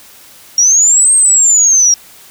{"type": "linear two-way sweep", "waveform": "sine", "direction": "up then down", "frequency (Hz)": [5588, 8500, 5600], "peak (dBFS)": -5, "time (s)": [0.58, 1.94], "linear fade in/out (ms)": 2, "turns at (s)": 1.13, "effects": ["white hiss -39 dBFS RMS until 2.3 s"]}